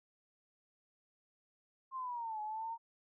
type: linear two-way sweep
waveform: sine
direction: down then up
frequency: 1069 to 844 to 927 Hz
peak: -38 dBFS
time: 1.91-2.78 s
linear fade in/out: 50 ms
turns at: 2.41 s
effects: none